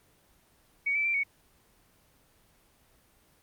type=tone with pitch steps; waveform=sine; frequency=2246 / 2318 / 2353 / 2231 Hz; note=C#7 / D7 / D7 / C#7; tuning=+22 / -23 / +3 / +11 cents; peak=-25 dBFS; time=0.86-1.236 s; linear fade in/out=10 ms; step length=94 ms; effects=pink hiss -64 dBFS RMS until 3.42 s + Opus 24 kbps